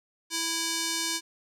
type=tone with band-pass filter; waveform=square; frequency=330 Hz; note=E4; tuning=2 cents sharp; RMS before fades=-30 dBFS; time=0.3-1.21 s; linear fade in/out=50 ms; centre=5900 Hz; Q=1.2; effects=none